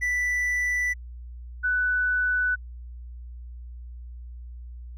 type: tone pair in turn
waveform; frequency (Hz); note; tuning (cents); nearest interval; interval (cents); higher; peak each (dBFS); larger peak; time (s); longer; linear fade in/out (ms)
triangle / sine; 1975.5 / 1491.1; B6 / F#6; 0 / +13; perfect fourth; 487; first; -21 / -21; neither; 0.01-0.94 / 1.63-2.56; neither; 20
effects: added 60 Hz sine -37 dBFS peak until 4.97 s